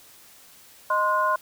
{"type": "tone cluster", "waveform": "sine", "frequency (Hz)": [620, 1044, 1449], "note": ["D#5", "C6", "F#6"], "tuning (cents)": [-6, -4, -37], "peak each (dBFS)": [-27, -21, -27], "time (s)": [0.9, 1.36], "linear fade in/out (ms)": 5, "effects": ["white hiss -51 dBFS RMS until 1.41 s"]}